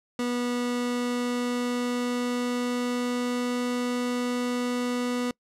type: tone with pitch glide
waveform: 30% pulse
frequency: 243.9 to 245.7 Hz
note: B3 to B3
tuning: -21 to -9 cents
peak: -23 dBFS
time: 0.19-5.31 s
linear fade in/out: 2 ms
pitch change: +12 cents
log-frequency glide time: 0.48-3.61 s
effects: noise-tail reverb RT60 0.1 s tail -25 dB re dry + low-pass 10000 Hz 12 dB/octave